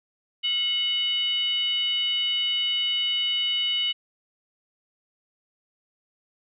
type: tone with frequency modulation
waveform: sine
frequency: 2960 Hz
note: F#7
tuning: in tune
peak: -22 dBFS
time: 0.43-3.93 s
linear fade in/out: 20 ms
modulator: 790 Hz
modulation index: 0.53
effects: none